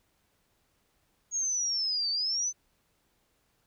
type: linear two-way sweep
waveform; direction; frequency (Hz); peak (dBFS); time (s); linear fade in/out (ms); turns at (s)
sine; down then up; 6645 to 4514 to 6190; -27; 1.31-2.53; 50; 2.1
effects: pink hiss -72 dBFS RMS until 3.66 s